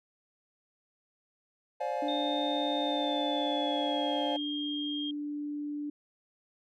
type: chord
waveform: triangle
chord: D half-diminished seventh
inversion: third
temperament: just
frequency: 528.6 / 587.3 / 704.8 / 845.8 Hz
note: C5 / D5 / F5 / Ab5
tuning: +18 / 0 / +16 / +31 cents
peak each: -34 dBFS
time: 1.8-4.37 s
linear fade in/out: 10 ms
type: tone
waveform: sine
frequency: 293.7 Hz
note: D4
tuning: in tune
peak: -33 dBFS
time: 2.02-5.9 s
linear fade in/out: 5 ms
type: tone with pitch glide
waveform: sine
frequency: 3638 to 3222 Hz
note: A#7 to G7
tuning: -43 to +47 cents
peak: -35 dBFS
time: 2.08-5.11 s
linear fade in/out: 5 ms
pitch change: -210 cents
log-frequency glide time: 2.81-4.25 s
effects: none